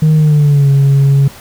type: tone with pitch glide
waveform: sine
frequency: 155.56 to 138.59 Hz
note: D#3 to C#3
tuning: 0 to 0 cents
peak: -3 dBFS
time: 0.02-1.28 s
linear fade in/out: 5 ms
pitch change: -200 cents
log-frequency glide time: 0.16-0.7 s
effects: tanh soft clip ceiling -4 dBFS + pink hiss -35 dBFS RMS until 1.4 s